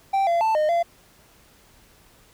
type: tone with pitch steps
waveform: triangle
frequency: 781 / 683 / 884 / 612 / 684 Hz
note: G5 / F5 / A5 / D#5 / F5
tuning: -7 / -39 / +8 / -29 / -36 cents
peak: -16 dBFS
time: 0.13-0.83 s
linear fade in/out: 10 ms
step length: 140 ms
effects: pink hiss -55 dBFS RMS until 2.33 s